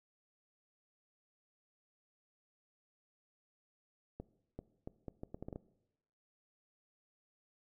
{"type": "accelerating click train", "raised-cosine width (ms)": 2, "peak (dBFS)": -30, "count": 10, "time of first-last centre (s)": [4.2, 5.559], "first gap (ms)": 390, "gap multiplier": 0.73, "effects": ["noise-tail reverb RT60 0.9 s tail -19 dB re dry"]}